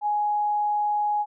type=tone; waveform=sine; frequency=834 Hz; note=G#5; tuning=7 cents sharp; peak=-21 dBFS; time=0.01-1.26 s; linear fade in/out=50 ms; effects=none